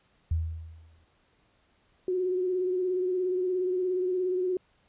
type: tone with exponential decay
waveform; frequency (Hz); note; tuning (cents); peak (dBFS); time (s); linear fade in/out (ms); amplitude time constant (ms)
sine; 81.1; E2; -28; -22; 0.31-1.05; 5; 160
type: tone with vibrato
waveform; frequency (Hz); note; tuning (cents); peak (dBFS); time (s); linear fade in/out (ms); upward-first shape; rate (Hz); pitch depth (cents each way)
sine; 366.5; F#4; -16; -25; 2.08-4.57; 2; sine; 17; 36
effects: pink hiss -67 dBFS RMS until 4.88 s + resampled to 8000 Hz